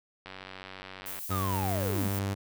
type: click train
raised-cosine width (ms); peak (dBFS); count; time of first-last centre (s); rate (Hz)
0.3; -26; 89; 0.26-1.189; 94.7
type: noise with tremolo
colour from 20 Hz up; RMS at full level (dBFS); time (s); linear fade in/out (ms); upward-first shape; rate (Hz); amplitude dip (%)
violet; -38; 1.06-2.19; 0; triangle; 6.6; 30
type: tone with pitch glide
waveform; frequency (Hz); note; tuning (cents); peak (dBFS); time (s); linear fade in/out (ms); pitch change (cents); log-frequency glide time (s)
sawtooth; 95.1 to 98.51; F#2 to G2; +48 to +9; -25; 1.29-2.35; 20; +61; 1.61-2.14
type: linear sweep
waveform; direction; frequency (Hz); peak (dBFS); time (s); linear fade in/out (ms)
triangle; down; 1283 to 179.5; -31; 1.31-2.08; 5
effects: none